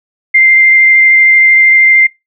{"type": "tone with vibrato", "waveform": "sine", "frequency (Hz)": 2093, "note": "C7", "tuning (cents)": 0, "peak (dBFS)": -3, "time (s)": [0.34, 2.07], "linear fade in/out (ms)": 10, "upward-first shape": "triangle", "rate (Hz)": 13, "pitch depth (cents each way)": 11, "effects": ["noise-tail reverb RT60 0.2 s tail -22 dB re dry"]}